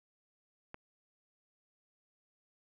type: click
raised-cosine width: 0.5 ms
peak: -29 dBFS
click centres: 0.744 s
effects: none